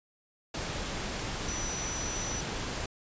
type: tone in noise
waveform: sine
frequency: 5920 Hz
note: F#8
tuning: in tune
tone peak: -36 dBFS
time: 1.48-2.41 s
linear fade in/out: 5 ms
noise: pink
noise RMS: -35 dBFS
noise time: 0.54-2.86 s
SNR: -4 dB
effects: resampled to 16000 Hz